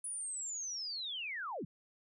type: linear sweep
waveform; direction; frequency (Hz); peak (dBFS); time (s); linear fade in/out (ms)
sine; down; 9956 to 119.1; -38; 0.04-1.65; 5
effects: none